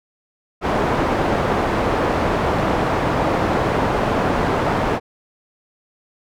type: low-pass noise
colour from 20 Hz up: white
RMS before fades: -19 dBFS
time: 0.61-5 s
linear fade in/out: 50 ms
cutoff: 860 Hz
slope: 12 dB/octave
effects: none